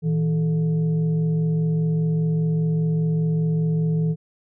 sine tone with frequency modulation, 160 Hz, D#3, 49 cents sharp, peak -18 dBFS, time 0.02-4.16 s, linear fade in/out 50 ms, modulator 275 Hz, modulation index 0.42, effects none

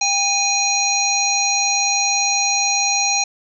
harmonic tone with a mistuned harmonic, 823 Hz, G#5, 16 cents flat, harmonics 1 / 3 / 5 / 7 / 8, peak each -22 / -22 / -22 / -22 / -22 dBFS, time 0.01-3.24 s, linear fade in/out 5 ms, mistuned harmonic 1, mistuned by -56 cents, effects none

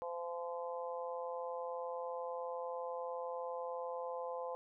harmonic tone, 171.5 Hz, F3, 31 cents flat, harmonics 3 / 4 / 5 / 6, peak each -41 / -48 / -46 / -47 dBFS, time 0.02-4.55 s, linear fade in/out 0 ms, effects none

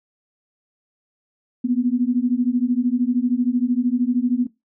sine beating tone pair, 239.7 / 252.7 Hz, A#3 / B3, +48 / +40 cents, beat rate 13 Hz, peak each -20 dBFS, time 1.64-4.47 s, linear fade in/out 10 ms, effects noise-tail reverb RT60 0.2 s tail -19 dB re dry

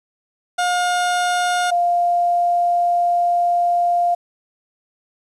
30% pulse / sine tone pair in turn, 714 / 698.9 Hz, F5 / F5, +38 / +1 cents, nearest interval unison, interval 37 cents, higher first, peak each -14 dBFS, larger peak neither, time 0.58-1.71 / 1.71-4.15 s, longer second, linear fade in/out 10 ms, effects resampled to 24000 Hz + 8-bit

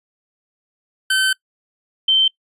25% pulse / sine tone pair in turn, 1536 / 3108 Hz, G6 / G7, -36 / -16 cents, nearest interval octave, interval 1220 cents, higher second, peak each -11 dBFS, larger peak neither, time 1.1-1.33 / 2.08-2.28 s, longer first, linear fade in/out 5 ms, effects noise-tail reverb RT60 0.1 s tail -23 dB re dry + resampled to 32000 Hz

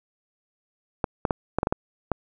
clicks, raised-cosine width 1 ms, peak -8 dBFS, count 8, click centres 1.042 / 1.252 / 1.308 / 1.586 / 1.631 / 1.671 / 1.725 / 2.117 s, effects none

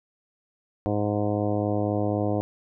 harmonic tone with a mistuned harmonic, 103.83 Hz, G#2, in tune, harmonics 1 / 2 / 3 / 4 / 5 / 6 / 7 / 8 / 9 / 10, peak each -28 / -31 / -28 / -33 / -30 / -33 / -33 / -46 / -43 / -47 dBFS, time 0.86-2.41 s, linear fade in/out 0 ms, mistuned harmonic 9, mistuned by -21 cents, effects none

